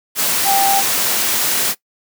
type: tone in noise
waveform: sine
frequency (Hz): 788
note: G5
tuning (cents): +9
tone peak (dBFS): -13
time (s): 0.44-0.83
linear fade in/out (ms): 50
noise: white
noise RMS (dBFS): -17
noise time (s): 0.15-1.75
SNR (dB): +1
effects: noise-tail reverb RT60 0.1 s tail -20 dB re dry + high-pass 150 Hz 12 dB/octave